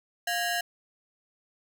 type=ring-modulated tone; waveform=sawtooth; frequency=1174.7 Hz; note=D6; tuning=in tune; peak=-20 dBFS; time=0.27-0.61 s; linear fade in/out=5 ms; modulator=473 Hz; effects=none